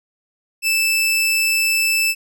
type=tone; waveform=sawtooth; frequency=2637 Hz; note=E7; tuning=in tune; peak=-12 dBFS; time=0.62-2.15 s; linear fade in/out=50 ms; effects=none